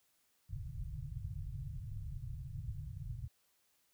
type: low-pass noise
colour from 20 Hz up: white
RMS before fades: -43 dBFS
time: 0.49-3.28 s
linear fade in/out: 20 ms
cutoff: 150 Hz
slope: 96 dB/octave
effects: white hiss -75 dBFS RMS until 3.93 s